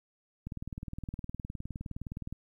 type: click train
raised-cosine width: 5 ms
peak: -26 dBFS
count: 37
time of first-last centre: 0.47-2.326 s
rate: 19.4 Hz
effects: 11-bit